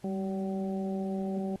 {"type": "harmonic tone with a mistuned harmonic", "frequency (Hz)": 190.8, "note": "G3", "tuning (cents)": -47, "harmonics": [1, 2, 3, 4], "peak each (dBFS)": [-31, -37, -41, -43], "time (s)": [0.04, 1.56], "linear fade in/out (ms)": 2, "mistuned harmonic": 1, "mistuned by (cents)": 39, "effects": ["pink hiss -61 dBFS RMS until 1.6 s", "AAC 32 kbps"]}